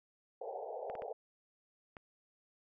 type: band-pass noise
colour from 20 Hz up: pink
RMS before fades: -43 dBFS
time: 0.41-1.13 s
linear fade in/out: 5 ms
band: 420 to 840 Hz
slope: 96 dB/octave
type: clicks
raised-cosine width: 0.5 ms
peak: -33 dBFS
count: 4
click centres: 0.899 / 0.953 / 1.021 / 1.968 s
effects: none